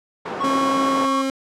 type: band-pass noise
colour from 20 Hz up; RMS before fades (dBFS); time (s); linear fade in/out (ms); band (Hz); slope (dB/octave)
white; -29; 0.25-1.06; 10; 200 to 920; 12
type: tone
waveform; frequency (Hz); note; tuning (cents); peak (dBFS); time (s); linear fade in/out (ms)
triangle; 1105; C#6; -6; -18; 0.4-1.22; 10
type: tone with pitch glide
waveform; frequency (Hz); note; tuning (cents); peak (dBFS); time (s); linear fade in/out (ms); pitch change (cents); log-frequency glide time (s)
30% pulse; 270 to 268.1; C#4 to C4; -45 to +42; -18; 0.44-1.3; 2; -13; 0.84-1.16
effects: low-pass 9000 Hz 12 dB/octave